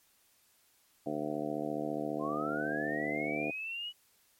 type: harmonic tone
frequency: 74.7 Hz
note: D2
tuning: 30 cents sharp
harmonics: 2 / 3 / 4 / 5 / 6 / 7 / 8 / 9 / 10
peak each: -46 / -42 / -37 / -43 / -42 / -41 / -48 / -39 / -46 dBFS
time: 1.06-3.51 s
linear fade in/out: 5 ms
type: linear sweep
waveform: sine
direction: up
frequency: 1018 to 2955 Hz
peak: -36 dBFS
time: 2.19-3.93 s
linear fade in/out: 50 ms
effects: white hiss -68 dBFS RMS until 4.39 s + MP3 64 kbps